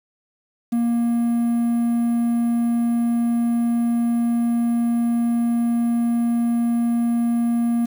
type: tone with quantisation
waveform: triangle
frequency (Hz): 235.1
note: A#3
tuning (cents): +15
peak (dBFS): -15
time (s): 0.72-7.86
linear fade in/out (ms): 10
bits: 7
effects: none